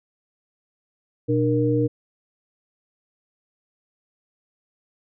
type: tone cluster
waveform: sine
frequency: 122.5 / 300.2 / 469.1 Hz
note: B2 / D4 / A#4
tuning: -14 / +38 / +11 cents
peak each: -22 dBFS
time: 1.28-1.88 s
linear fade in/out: 20 ms
effects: none